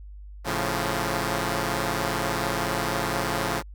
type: chord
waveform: 5% pulse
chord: A augmented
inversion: none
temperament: equal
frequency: 110 / 138.59 / 174.61 Hz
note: A2 / C#3 / E#3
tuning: 0 / 0 / 0 cents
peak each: -18 dBFS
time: 0.44-3.63 s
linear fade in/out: 50 ms
effects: added 50 Hz sine -39 dBFS peak until 3.74 s